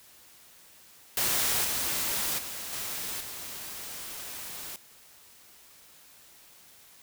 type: noise with level steps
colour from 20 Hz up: white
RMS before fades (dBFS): -27 / -30 / -38 / -35 / -40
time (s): 1.17-4.76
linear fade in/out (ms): 2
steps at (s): 1.64 / 2.38 / 2.72 / 3.2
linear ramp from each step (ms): 10
effects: white hiss -55 dBFS RMS until 7.02 s